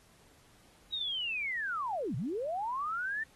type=linear two-way sweep; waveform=sine; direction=down then up; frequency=3833 to 103.83 to 1818 Hz; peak=-32 dBFS; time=0.92-3.24 s; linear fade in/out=10 ms; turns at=2.16 s; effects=pink hiss -63 dBFS RMS until 3.35 s + AAC 32 kbps